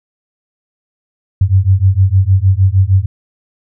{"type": "beating tone pair", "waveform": "sine", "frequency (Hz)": [92.5, 99], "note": ["F#2", "G2"], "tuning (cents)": [0, 18], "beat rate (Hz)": 6.5, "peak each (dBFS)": -10, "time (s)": [1.41, 3.06], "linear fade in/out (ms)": 5, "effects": []}